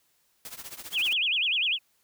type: noise with tremolo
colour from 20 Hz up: white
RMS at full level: -38 dBFS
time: 0.45-1.13 s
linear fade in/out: 0 ms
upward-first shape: triangle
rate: 15 Hz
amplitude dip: 90%
type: tone with vibrato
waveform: sine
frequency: 2872 Hz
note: F7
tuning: 48 cents sharp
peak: -23 dBFS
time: 0.92-1.79 s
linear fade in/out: 50 ms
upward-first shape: sine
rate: 10 Hz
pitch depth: 290 cents each way
effects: white hiss -69 dBFS RMS until 2.03 s